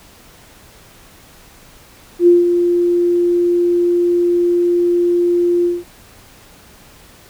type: tone with ADSR envelope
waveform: sine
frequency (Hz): 349.2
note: F4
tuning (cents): 0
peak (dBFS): -4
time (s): 2.19-5.84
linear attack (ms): 81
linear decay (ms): 170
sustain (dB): -7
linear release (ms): 190
effects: pink hiss -44 dBFS RMS until 7.29 s